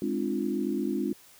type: chord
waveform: sine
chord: D half-diminished seventh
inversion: second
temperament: equal with one note detuned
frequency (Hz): 207.7 / 261.6 / 300 / 349.2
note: Ab3 / C4 / D4 / F4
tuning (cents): 0 / 0 / +37 / 0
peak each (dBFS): -32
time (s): 0.02-1.13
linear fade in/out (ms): 2
effects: white hiss -55 dBFS RMS until 1.39 s